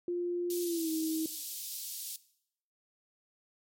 sine tone with pitch glide, 350.8 to 318 Hz, F4 to D#4, +8 to +38 cents, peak -30 dBFS, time 0.08-1.26 s, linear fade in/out 2 ms, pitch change -170 cents, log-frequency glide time 0.63-0.9 s
white high-pass noise, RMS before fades -40 dBFS, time 0.5-2.16 s, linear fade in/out 2 ms, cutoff 3600 Hz, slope 24 dB/octave
effects noise-tail reverb RT60 0.7 s tail -18 dB re dry + MP3 64 kbps

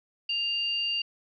sine tone pair together, 2800 / 4636 Hz, F7 / D8, +4 / -23 cents, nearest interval major sixth, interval 873 cents, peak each -27 / -33 dBFS, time 0.29-1.02 s, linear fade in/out 5 ms, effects none

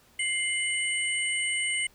sine tone cluster, 2102 / 2973 / 8650 Hz, C7 / F#7 / C#9, +7 / +8 / -43 cents, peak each -28 / -32 / -32 dBFS, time 0.19-1.87 s, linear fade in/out 5 ms, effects pink hiss -60 dBFS RMS until 1.94 s

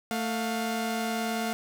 sawtooth tone pair together, 222.8 / 707.3 Hz, A3 / F5, +22 / +22 cents, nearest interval octave + minor sixth, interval 2000 cents, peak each -26 / -28 dBFS, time 0.11-1.53 s, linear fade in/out 0 ms, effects none

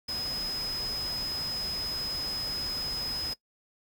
sine tone in noise, 5060 Hz, D#8, 28 cents sharp, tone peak -31 dBFS, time 0.08-3.34 s, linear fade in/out 10 ms, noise pink, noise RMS -41 dBFS, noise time 0.08-3.34 s, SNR +7 dB, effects noise-tail reverb RT60 0.1 s tail -19 dB re dry

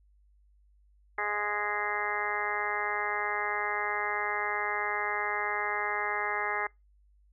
harmonic tone, 207.7 Hz, G#3, in tune, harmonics 2 / 3 / 4 / 5 / 6 / 7 / 8 / 9 / 10, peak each -39 / -43 / -35 / -40 / -36 / -45 / -36 / -38 / -36 dBFS, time 1.18-6.67 s, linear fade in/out 5 ms, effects noise-tail reverb RT60 0.2 s tail -25 dB re dry + added 50 Hz sine -60 dBFS peak until 7.32 s

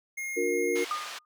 square tone, 2141 Hz, C7, 39 cents sharp, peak -33 dBFS, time 0.17-0.85 s, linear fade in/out 10 ms
sine chord, D augmented, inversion none, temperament equal with one note detuned, 293.7 / 360.5 / 466.2 Hz, D4 / F#4 / A#4, 0 / -45 / 0 cents, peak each -34 / -29 / -28 dBFS, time 0.36-0.85 s, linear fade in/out 20 ms
white band-pass noise, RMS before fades -40 dBFS, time 0.75-1.19 s, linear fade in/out 10 ms, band 680 to 4100 Hz, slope 12 dB/octave
sine tone with exponential decay, 1220 Hz, D#6, 34 cents flat, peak -25 dBFS, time 0.91-1.25 s, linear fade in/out 1 ms, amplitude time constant 73 ms
effects none

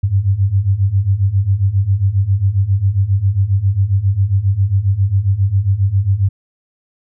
sine beating tone pair, 93.7 / 101.1 Hz, F#2 / G#2, +22 / -46 cents, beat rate 7.4 Hz, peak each -16 / -13 dBFS, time 0.03-6.29 s, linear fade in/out 10 ms, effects none

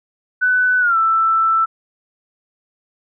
sine tone with pitch glide, 1498 to 1326.9 Hz, F#6 to E6, +21 to +11 cents, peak -12 dBFS, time 0.41-1.66 s, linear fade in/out 20 ms, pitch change -210 cents, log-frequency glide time 0.8-0.97 s, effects none

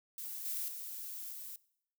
violet noise with level steps, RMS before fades -43 / -38 / -44 / -46 dBFS, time 0.18-1.56 s, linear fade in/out 2 ms, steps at 0.45 / 0.68 / 1.32 s, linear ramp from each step 5 ms, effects noise-tail reverb RT60 0.7 s tail -21 dB re dry

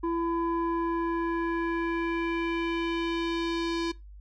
square tone with low-pass filter sweep, 335.6 Hz, E4, 31 cents sharp, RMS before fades -29 dBFS, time 0.03-3.92 s, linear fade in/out 10 ms, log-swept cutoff 860 to 4700 Hz, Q 2.1, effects noise-tail reverb RT60 0.2 s tail -20 dB re dry + added 50 Hz sine -44 dBFS peak until 4.2 s

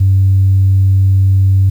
sine tone, 96.2 Hz, G2, 32 cents flat, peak -5 dBFS, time 0-1.7 s, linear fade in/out 10 ms, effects tanh soft clip ceiling -2 dBFS + 7-bit

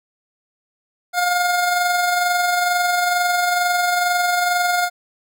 25% pulse tone with amplitude modulation, 711 Hz, F5, 31 cents sharp, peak -11 dBFS, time 1.13-4.9 s, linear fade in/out 50 ms, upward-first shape sine, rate 22.2 Hz, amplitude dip 35%, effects none

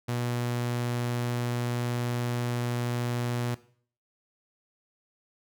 sawtooth tone, 120.9 Hz, B2, 36 cents flat, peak -24 dBFS, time 0.08-3.55 s, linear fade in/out 10 ms, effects noise-tail reverb RT60 0.5 s tail -17 dB re dry

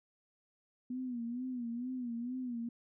sine tone with vibrato, 244.6 Hz, B3, 16 cents flat, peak -36 dBFS, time 0.9-2.69 s, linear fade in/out 5 ms, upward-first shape sine, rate 2.2 Hz, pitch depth 93 cents each way, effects none

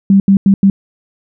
sine tone bursts at uneven times, 196 Hz, G3, in tune, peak -4 dBFS, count 4, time 0.1-0.2 / 0.28-0.37 / 0.46-0.54 / 0.63-0.7 s, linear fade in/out 2 ms, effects none

